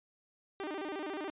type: tone with vibrato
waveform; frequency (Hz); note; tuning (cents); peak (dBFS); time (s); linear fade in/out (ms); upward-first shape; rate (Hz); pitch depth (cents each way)
sawtooth; 345.4; F4; -19; -33; 0.6-1.3; 0; square; 14; 220
effects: resampled to 8000 Hz